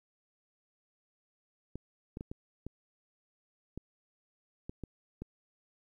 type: clicks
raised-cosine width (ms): 3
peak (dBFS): -27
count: 9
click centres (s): 1.756 / 2.171 / 2.209 / 2.315 / 2.666 / 3.776 / 4.695 / 4.837 / 5.22
effects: 11-bit